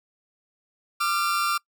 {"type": "tone pair together", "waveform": "40% pulse", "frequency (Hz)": [1188, 1372.9], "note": ["D6", "F6"], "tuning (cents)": [20, -30], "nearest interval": "minor third", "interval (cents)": 250, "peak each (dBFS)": -24, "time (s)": [1, 1.58], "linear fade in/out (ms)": 10, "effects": ["noise-tail reverb RT60 0.1 s tail -26 dB re dry"]}